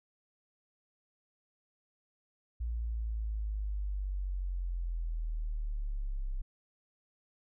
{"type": "linear sweep", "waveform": "sine", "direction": "down", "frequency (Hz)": [58.27, 32.1], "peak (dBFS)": -32, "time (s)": [2.6, 6.42], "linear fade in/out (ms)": 10, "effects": []}